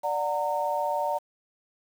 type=chord; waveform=sine; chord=D augmented; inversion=none; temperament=just; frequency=587.3 / 734.2 / 917.7 Hz; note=D5 / F#5 / A#5; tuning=0 / -14 / -27 cents; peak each=-29 / -31 / -28 dBFS; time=0.03-1.19 s; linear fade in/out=20 ms; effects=8-bit